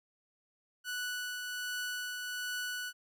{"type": "tone with tremolo", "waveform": "sawtooth", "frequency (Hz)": 1480, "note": "F#6", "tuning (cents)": 0, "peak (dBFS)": -31, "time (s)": [0.84, 2.93], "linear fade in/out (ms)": 50, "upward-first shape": "triangle", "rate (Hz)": 1.3, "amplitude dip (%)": 35, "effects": []}